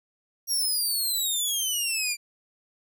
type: exponential sweep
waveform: 15% pulse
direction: down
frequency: 5710 to 2354 Hz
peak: -18 dBFS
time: 0.47-2.17 s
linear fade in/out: 50 ms
effects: none